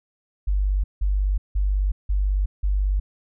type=tone bursts; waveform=sine; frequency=48.98 Hz; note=G1; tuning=1 cent flat; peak=-18 dBFS; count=5; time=0.47-3 s; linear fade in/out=10 ms; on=370 ms; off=170 ms; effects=none